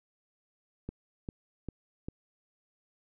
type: click train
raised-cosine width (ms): 3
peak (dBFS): -24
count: 4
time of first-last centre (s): 0.89-2.085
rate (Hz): 2.51
effects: none